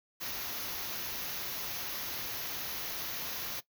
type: band-stop noise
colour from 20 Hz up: white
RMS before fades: -38 dBFS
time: 0.2-3.61 s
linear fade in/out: 20 ms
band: 6600 to 11000 Hz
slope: 96 dB/octave
effects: noise-tail reverb RT60 0.1 s tail -18 dB re dry